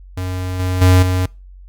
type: tone with level steps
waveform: square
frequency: 91.8 Hz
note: F#2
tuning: 13 cents flat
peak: -21 / -17 / -8 / -15 dBFS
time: 0.17-1.26 s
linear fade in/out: 5 ms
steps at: 0.59 / 0.81 / 1.02 s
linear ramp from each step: 10 ms
effects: noise-tail reverb RT60 0.3 s tail -24 dB re dry + added 46 Hz sine -36 dBFS peak until 1.68 s